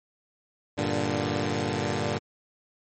10% pulse chord, G minor, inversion none, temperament equal, 98 / 116.54 / 146.83 Hz, G2 / Bb2 / D3, 0 / 0 / 0 cents, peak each -22 dBFS, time 0.77-2.19 s, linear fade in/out 20 ms, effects MP3 32 kbps

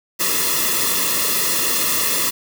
white noise with comb filter, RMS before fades -19 dBFS, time 0.19-2.31 s, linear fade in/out 20 ms, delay 1.3 ms, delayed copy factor -0.95, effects none

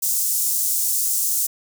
pink high-pass noise, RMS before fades -21 dBFS, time 0.02-1.47 s, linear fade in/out 10 ms, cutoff 6900 Hz, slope 24 dB/octave, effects none

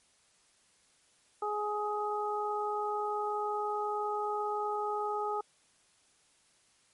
harmonic tone, 418.4 Hz, G#4, 13 cents sharp, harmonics 1 / 2 / 3, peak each -35 / -34 / -36 dBFS, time 1.42-5.41 s, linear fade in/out 5 ms, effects white hiss -67 dBFS RMS until 6.93 s + MP3 48 kbps

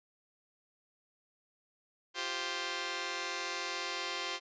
5% pulse chord, F suspended second, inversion none, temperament just, 349.2 / 392.9 / 523.8 Hz, F4 / G4 / C5, 0 / +4 / +2 cents, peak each -29 dBFS, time 2.14-4.4 s, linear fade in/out 50 ms, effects resampled to 16000 Hz

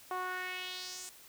sawtooth tone with band-pass filter sweep, 367 Hz, F#4, 14 cents flat, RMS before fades -40 dBFS, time 0.11-1.09 s, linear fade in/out 0 ms, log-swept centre 930 to 8200 Hz, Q 2.5, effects white hiss -56 dBFS RMS until 1.28 s

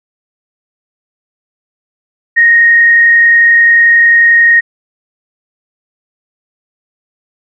sine tone with frequency modulation, 1864.7 Hz, A#6, in tune, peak -3 dBFS, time 2.36-4.61 s, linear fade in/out 20 ms, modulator 31.2 Hz, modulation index 0.41, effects none

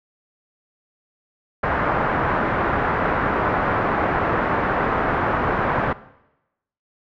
white low-pass noise, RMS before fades -21 dBFS, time 1.63-5.93 s, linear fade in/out 5 ms, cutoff 1500 Hz, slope 24 dB/octave, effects noise-tail reverb RT60 0.9 s tail -18 dB re dry

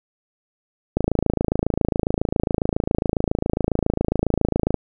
click train, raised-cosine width 2 ms, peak -5 dBFS, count 104, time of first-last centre 0.97-4.743 s, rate 27.3 Hz, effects none

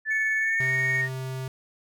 sine tone with pitch glide, 1750 to 1854.1 Hz, A6 to A#6, -10 to -10 cents, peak -23 dBFS, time 0.05-1.09 s, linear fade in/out 50 ms, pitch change +100 cents, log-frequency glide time 0.38-0.72 s
triangle tone with tremolo, 2219 Hz, C#7, 1 cent sharp, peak -25 dBFS, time 0.1-1.02 s, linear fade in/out 20 ms, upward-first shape triangle, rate 19 Hz, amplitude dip 45%
square tone, 130.81 Hz, C3, in tune, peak -31 dBFS, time 0.6-1.48 s, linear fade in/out 2 ms
effects none

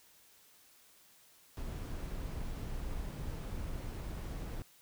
brown noise, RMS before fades -40 dBFS, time 1.57-4.62 s, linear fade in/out 0 ms, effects white hiss -63 dBFS RMS until 4.81 s

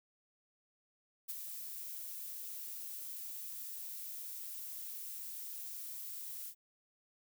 violet noise with ADSR envelope, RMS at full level -39 dBFS, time 1.28-6.55 s, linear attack 20 ms, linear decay 25 ms, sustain -6 dB, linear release 71 ms, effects none

